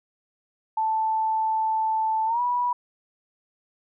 sine tone with pitch glide, 880 to 976.4 Hz, A5 to B5, 0 to -20 cents, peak -21 dBFS, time 0.77-2.73 s, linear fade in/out 5 ms, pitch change +180 cents, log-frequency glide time 2.26-2.41 s, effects none

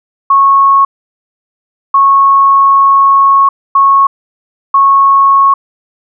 sine tone bursts at uneven times, 1100 Hz, C#6, 14 cents flat, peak -3 dBFS, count 4, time 0.3-0.85 / 1.94-3.49 / 3.75-4.07 / 4.74-5.54 s, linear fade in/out 5 ms, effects none

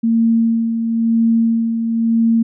sine tone with tremolo, 228.3 Hz, A#3, 36 cents flat, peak -10 dBFS, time 0.03-2.43 s, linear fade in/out 10 ms, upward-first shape sine, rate 0.99 Hz, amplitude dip 50%, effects none

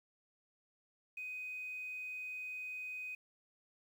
sine tone, 2505 Hz, D#7, 11 cents sharp, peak -40 dBFS, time 1.17-3.15 s, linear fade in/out 5 ms, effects tanh soft clip ceiling -37 dBFS + 11-bit

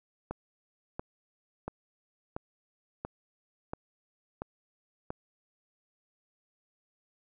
click train, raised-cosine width 1 ms, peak -21 dBFS, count 8, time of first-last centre 0.31-5.105 s, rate 1.46 Hz, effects none

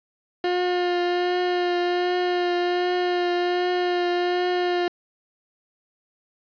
30% pulse tone with vibrato, 355.9 Hz, F4, 33 cents sharp, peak -18 dBFS, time 0.44-4.88 s, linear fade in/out 2 ms, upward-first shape triangle, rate 1.3 Hz, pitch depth 19 cents each way, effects resampled to 11025 Hz + 10-bit

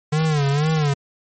square tone with vibrato, 148.7 Hz, D3, 22 cents sharp, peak -17 dBFS, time 0.12-0.94 s, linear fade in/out 10 ms, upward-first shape sine, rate 2.1 Hz, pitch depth 120 cents each way, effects MP3 32 kbps

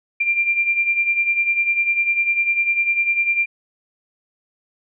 sine beating tone pair, 2370 / 2380 Hz, D7 / D7, +15 / +22 cents, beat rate 10 Hz, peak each -23 / -17 dBFS, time 0.2-3.46 s, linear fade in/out 10 ms, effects none

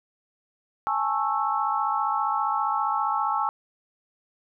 sine chord, A major seventh, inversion third, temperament just, 825 / 880 / 1100 / 1320 Hz, G#5 / A5 / C#6 / E6, -12 / 0 / -14 / +2 cents, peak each -28 dBFS, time 0.87-3.49 s, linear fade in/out 0 ms, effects none

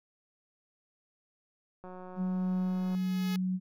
click train, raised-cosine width 1 ms, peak -33 dBFS, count 204, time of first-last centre 1.84-2.949 s, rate 183 Hz
sine tone, 185 Hz, F#3, in tune, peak -28 dBFS, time 2.16-3.6 s, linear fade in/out 50 ms
5% pulse tone with exponential growth, 423.2 Hz, G#4, 33 cents sharp, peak -27 dBFS, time 2.16-3.36 s, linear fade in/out 0 ms, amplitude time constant 260 ms
effects none

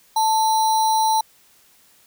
sine tone with sample-and-hold, 880 Hz, A5, in tune, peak -15 dBFS, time 0.16-1.21 s, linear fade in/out 5 ms, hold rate 4900 Hz, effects white hiss -55 dBFS RMS until 2.06 s

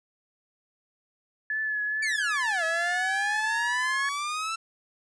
sine tone with vibrato, 1718 Hz, A6, 42 cents flat, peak -26 dBFS, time 1.5-4.09 s, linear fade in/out 2 ms, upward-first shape triangle, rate 2.3 Hz, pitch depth 35 cents each way
sawtooth exponential two-way sweep, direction down then up, 2349 to 641 to 1344 Hz, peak -25 dBFS, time 2.02-4.56 s, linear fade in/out 10 ms, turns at 2.64 s
effects resampled to 22050 Hz

